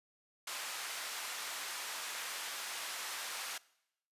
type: band-pass noise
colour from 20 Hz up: pink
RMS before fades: -42 dBFS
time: 0.47-3.58 s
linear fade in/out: 5 ms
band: 1100 to 13000 Hz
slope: 12 dB/octave
effects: noise-tail reverb RT60 0.8 s tail -22 dB re dry + resampled to 32000 Hz